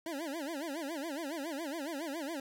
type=tone with vibrato; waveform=25% pulse; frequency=303.5 Hz; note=D#4; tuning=43 cents flat; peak=-33 dBFS; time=0.06-2.4 s; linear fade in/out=2 ms; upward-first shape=sine; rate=7.2 Hz; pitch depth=210 cents each way; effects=none